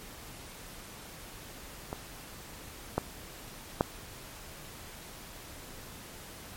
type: clicks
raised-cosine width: 1 ms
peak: -20 / -12 / -9 dBFS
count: 3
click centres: 1.929 / 2.98 / 3.809 s
effects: pink hiss -47 dBFS RMS until 6.56 s + MP3 64 kbps